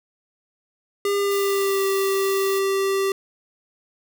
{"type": "tone with pitch glide", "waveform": "square", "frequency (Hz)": [402.7, 389.9], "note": ["G4", "G4"], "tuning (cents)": [47, -9], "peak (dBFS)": -20, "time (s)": [1.05, 3.12], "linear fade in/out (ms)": 2, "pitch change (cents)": -56, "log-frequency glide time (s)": [1.16, 1.86]}
{"type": "noise", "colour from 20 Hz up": "blue", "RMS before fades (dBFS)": -34, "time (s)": [1.3, 2.6], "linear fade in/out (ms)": 20}
{"effects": []}